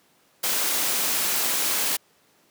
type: noise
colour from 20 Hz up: white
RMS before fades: -24 dBFS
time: 0.43-1.97 s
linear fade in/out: 10 ms
effects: pink hiss -61 dBFS RMS until 2.5 s + high-pass 200 Hz 12 dB/octave

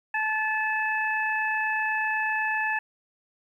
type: harmonic tone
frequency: 868 Hz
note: A5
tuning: 24 cents flat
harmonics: 1 / 2 / 3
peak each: -29 / -26 / -32 dBFS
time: 0.14-2.79 s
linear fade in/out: 5 ms
effects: 10-bit

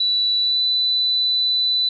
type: tone with pitch glide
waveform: sine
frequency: 3951 to 3988 Hz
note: B7 to B7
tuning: 0 to +16 cents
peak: -16 dBFS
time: 0-1.89 s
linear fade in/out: 5 ms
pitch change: +16 cents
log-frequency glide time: 0.4-0.61 s
effects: none

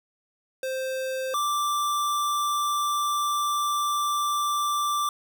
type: tone pair in turn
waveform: square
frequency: 523.3 / 1174.8 Hz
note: C5 / D6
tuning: 0 / 0 cents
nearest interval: octave + major second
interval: 1400 cents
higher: second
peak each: -28 / -24 dBFS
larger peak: second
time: 0.63-1.34 / 1.34-5.09 s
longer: second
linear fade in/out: 2 ms
effects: none

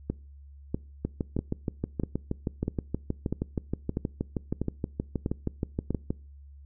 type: two click trains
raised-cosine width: 3 ms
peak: -15 / -15 dBFS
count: 10 / 33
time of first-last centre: 0.1-5.906 / 1.05-6.105 s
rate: 1.55 / 6.33 Hz
effects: noise-tail reverb RT60 0.4 s tail -24 dB re dry + added 70 Hz sine -46 dBFS peak until 6.65 s

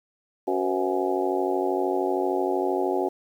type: harmonic tone with a mistuned harmonic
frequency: 93 Hz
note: F#2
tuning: 9 cents sharp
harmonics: 3 / 4 / 5 / 6 / 7 / 8 / 9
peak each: -31 / -25 / -34 / -32 / -32 / -32 / -31 dBFS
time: 0.47-3.09 s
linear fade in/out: 10 ms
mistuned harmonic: 6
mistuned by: -98 cents
effects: 9-bit

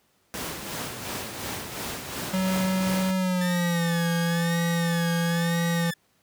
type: noise with tremolo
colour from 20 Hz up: pink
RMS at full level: -31 dBFS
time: 0.34-3.11 s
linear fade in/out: 0 ms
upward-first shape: sine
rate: 2.8 Hz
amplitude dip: 45%
type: tone with pitch glide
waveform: square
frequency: 187.8 to 169.25 Hz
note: F#3 to E3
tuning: +26 to +46 cents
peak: -23 dBFS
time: 2.33-5.91 s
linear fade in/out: 10 ms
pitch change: -180 cents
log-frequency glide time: 3.15-3.81 s
type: tone with vibrato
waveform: sawtooth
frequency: 1760 Hz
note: A6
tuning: in tune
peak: -29 dBFS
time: 3.41-5.94 s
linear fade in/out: 5 ms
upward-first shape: sine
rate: 1 Hz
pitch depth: 140 cents each way
effects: pink hiss -66 dBFS RMS until 6.22 s + high-pass 100 Hz 12 dB/octave

